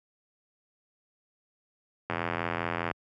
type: click train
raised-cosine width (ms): 0.5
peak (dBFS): -14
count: 70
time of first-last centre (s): 2.1-2.913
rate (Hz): 84.9
effects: high-pass 80 Hz 12 dB/octave